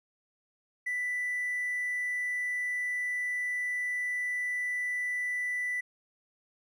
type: tone with hard clipping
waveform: triangle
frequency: 1980 Hz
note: B6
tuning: 4 cents sharp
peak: -30 dBFS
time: 0.86-5.81 s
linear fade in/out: 10 ms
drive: 4 dB
effects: none